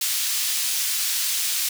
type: high-pass noise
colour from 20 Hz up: pink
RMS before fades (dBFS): -24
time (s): 0.01-1.69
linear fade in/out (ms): 5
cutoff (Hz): 3700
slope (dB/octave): 12
effects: none